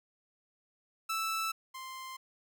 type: tone pair in turn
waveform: sawtooth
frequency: 1318.5 / 1046.5 Hz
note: E6 / C6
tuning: 0 / 0 cents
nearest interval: major third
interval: 400 cents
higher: first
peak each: -28 / -38 dBFS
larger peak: first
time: 1.09-1.52 / 1.74-2.17 s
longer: neither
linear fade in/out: 10 ms
effects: none